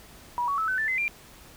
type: tone with pitch steps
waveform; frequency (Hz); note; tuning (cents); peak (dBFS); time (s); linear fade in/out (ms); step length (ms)
sine; 967 / 1123.7 / 1305.8 / 1517.4 / 1763.3 / 2049 / 2381; B5 / C#6 / E6 / F#6 / A6 / C7 / D7; -37 / +23 / -17 / +43 / +3 / -37 / +23; -24; 0.38-1.08; 0; 100
effects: pink hiss -50 dBFS RMS until 1.56 s